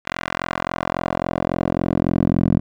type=tone with band-pass filter sweep; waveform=10% pulse; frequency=43.65 Hz; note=F1; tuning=in tune; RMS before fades=-21 dBFS; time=0.05-2.6 s; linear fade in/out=20 ms; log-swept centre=1900 to 200 Hz; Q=1.1; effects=none